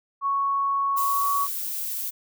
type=tone with pitch glide; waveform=sine; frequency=1108.7 to 1125.5 Hz; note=C#6 to C#6; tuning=0 to +26 cents; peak=-21 dBFS; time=0.21-1.48 s; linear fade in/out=50 ms; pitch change=+26 cents; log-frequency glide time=1.03-1.26 s
type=noise; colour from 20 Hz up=violet; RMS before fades=-30 dBFS; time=0.96-2.11 s; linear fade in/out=20 ms
effects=none